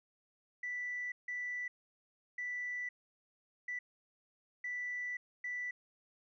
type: tone bursts at uneven times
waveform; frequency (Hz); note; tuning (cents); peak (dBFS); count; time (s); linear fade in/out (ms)
sine; 1973; B6; -2; -36; 6; 0.63-1.12 / 1.28-1.68 / 2.38-2.89 / 3.68-3.79 / 4.64-5.17 / 5.44-5.71; 5
effects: tanh soft clip ceiling -32 dBFS